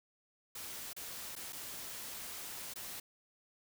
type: noise with dropouts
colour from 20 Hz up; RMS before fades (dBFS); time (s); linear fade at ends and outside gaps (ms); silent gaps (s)
white; -45; 0.55-3; 5; 0.932-0.964 / 1.354-1.362 / 1.525-1.529 / 2.738-2.757
effects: none